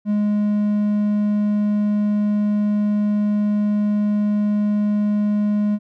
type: tone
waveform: triangle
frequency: 208.1 Hz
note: G#3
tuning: 4 cents sharp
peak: -14 dBFS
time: 0.05-5.79 s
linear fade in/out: 50 ms
effects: none